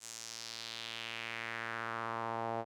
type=tone with band-pass filter sweep; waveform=sawtooth; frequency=114.5 Hz; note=A#2; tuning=31 cents flat; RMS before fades=-41 dBFS; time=0-2.65 s; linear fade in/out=50 ms; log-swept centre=7600 to 690 Hz; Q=2.3; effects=none